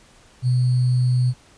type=tone with sample-and-hold; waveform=sine; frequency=125.3 Hz; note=B2; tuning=25 cents sharp; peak=-15 dBFS; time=0.42-1.34 s; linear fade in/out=50 ms; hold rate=4410 Hz; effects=pink hiss -52 dBFS RMS until 1.57 s + resampled to 22050 Hz